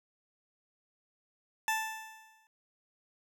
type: tone with exponential decay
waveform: 20% pulse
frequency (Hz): 880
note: A5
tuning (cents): 0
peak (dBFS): -22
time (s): 1.68-2.47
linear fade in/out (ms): 1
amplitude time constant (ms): 170
effects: none